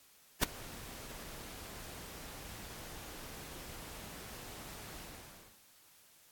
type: noise with ADSR envelope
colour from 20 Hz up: pink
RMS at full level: -24 dBFS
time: 0.41-5.62 s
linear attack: 24 ms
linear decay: 4 ms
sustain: -24 dB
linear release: 650 ms
effects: white hiss -63 dBFS RMS until 6.31 s + AAC 64 kbps